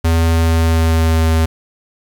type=tone with pitch glide; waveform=square; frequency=82.41 to 80.76 Hz; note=E2 to E2; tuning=0 to -35 cents; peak=-11 dBFS; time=0.04-1.46 s; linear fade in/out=10 ms; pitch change=-35 cents; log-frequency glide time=0.28-1.31 s; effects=7-bit